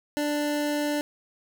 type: tone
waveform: 25% pulse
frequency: 294.7 Hz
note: D4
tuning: 6 cents sharp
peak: -21 dBFS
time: 0.17-1.01 s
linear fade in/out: 0 ms
effects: none